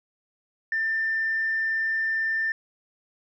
sine tone, 1789 Hz, A6, 28 cents sharp, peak -22 dBFS, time 0.72-2.52 s, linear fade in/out 2 ms, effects tanh soft clip ceiling -18 dBFS

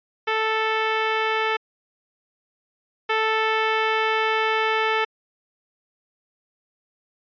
10% pulse tone pair in turn, 440 / 440 Hz, A4 / A4, 0 / 0 cents, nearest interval unison, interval 0 cents, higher neither, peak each -12 / -11 dBFS, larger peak second, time 0.27-1.57 / 3.09-5.05 s, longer second, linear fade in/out 10 ms, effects resampled to 11025 Hz

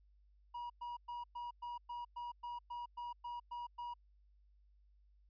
triangle tone bursts, 960 Hz, B5, 49 cents flat, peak -40 dBFS, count 13, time 0.54-3.94 s, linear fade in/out 10 ms, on 160 ms, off 110 ms, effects added 50 Hz sine -65 dBFS peak until 5.29 s + resampled to 11025 Hz

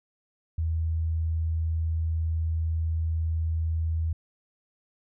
sine tone, 81 Hz, E2, 30 cents flat, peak -24 dBFS, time 0.58-4.13 s, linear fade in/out 5 ms, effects none

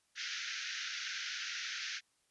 pink band-pass noise, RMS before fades -41 dBFS, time 0.15-2.01 s, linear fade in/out 50 ms, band 1400 to 6400 Hz, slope 96 dB/octave, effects white hiss -75 dBFS RMS until 2.3 s + resampled to 24000 Hz

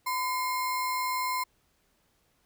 sine tone with sample-and-hold, 1012 Hz, B5, 42 cents sharp, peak -27 dBFS, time 0.06-1.44 s, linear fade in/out 10 ms, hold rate 3150 Hz, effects pink hiss -70 dBFS RMS until 2.45 s

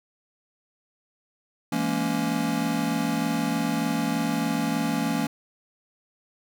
square chord, A# half-diminished seventh, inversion second, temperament just, 167.82 / 209.8 / 233.1 / 279.7 Hz, E3 / G#3 / A#3 / C#4, +31 / +18 / 0 / +16 cents, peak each -31 / -32 / -29 / -29 dBFS, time 1.72-5.27 s, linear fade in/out 5 ms, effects none

